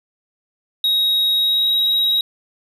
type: tone with pitch glide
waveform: triangle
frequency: 3790 to 3821 Hz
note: A#7 to A#7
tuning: +28 to +42 cents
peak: -13 dBFS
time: 0.84-2.21 s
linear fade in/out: 2 ms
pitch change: +14 cents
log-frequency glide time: 1.34-1.75 s
effects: none